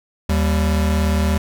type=tone pair together; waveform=square; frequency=77.74 / 196 Hz; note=D#2 / G3; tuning=-1 / 0 cents; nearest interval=octave + major third; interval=1601 cents; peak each=-17 / -22 dBFS; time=0.29-1.38 s; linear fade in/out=5 ms; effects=none